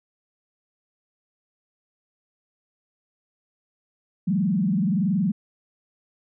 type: tone with frequency modulation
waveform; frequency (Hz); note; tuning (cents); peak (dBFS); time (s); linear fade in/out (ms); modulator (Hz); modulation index
sine; 191; G3; -45; -19; 4.27-5.32; 10; 21.3; 1.3
effects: none